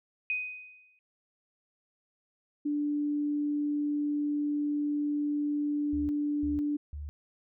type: tone with exponential decay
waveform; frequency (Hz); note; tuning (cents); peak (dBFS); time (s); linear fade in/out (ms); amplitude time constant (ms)
sine; 2500; D#7; +8; -26; 0.3-0.99; 1; 150
type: tone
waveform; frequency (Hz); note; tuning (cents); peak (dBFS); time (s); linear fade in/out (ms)
sine; 293.4; D4; -2; -27; 2.65-6.77; 10
type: tone bursts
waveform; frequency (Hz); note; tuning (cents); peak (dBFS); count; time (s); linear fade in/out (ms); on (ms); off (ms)
sine; 73.42; D2; 0; -36; 3; 5.93-7.09; 0; 160; 340
effects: none